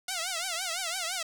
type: tone with vibrato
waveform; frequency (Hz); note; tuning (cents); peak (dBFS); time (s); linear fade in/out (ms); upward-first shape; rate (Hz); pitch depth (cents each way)
5% pulse; 708; F5; +23; -19; 0.08-1.23; 5; triangle; 5.9; 180
effects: 9-bit